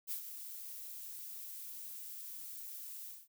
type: noise with ADSR envelope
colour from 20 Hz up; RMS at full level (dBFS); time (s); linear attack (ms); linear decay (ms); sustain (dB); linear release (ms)
violet; -38; 0.07-3.28; 41; 91; -9; 210
effects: none